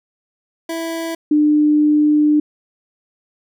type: tone pair in turn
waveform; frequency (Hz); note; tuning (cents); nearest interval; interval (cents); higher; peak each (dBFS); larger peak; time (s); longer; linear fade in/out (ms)
25% pulse / sine; 329.6 / 299.7; E4 / D4; 0 / +35; major second; 165; first; -18 / -10; second; 0.69-1.15 / 1.31-2.4; second; 5
effects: none